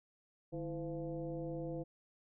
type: tone with frequency modulation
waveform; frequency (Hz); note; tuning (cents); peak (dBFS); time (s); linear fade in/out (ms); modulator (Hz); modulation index
sine; 329.6; E4; 0; -38; 0.52-1.84; 20; 179; 1.4
effects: none